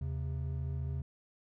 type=tone pair together; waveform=triangle; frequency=79.22 / 133.7 Hz; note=D#2 / C3; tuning=+32 / +38 cents; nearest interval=major sixth; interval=906 cents; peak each=-34 / -35 dBFS; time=0.01-1.02 s; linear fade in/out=5 ms; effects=none